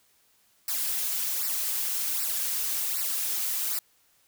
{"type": "noise with flanger", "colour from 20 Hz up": "blue", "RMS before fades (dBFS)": -29, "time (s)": [0.68, 3.79], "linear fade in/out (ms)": 2, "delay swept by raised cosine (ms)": [0.3, 5.3], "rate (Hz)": 1.3, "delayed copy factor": -0.8, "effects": ["white hiss -65 dBFS RMS until 4.27 s"]}